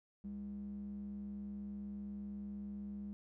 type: tone with band-pass filter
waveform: square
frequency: 67.9 Hz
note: C#2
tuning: 35 cents flat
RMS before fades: -45 dBFS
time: 0.24-3.13 s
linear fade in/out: 0 ms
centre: 190 Hz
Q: 7.4
effects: none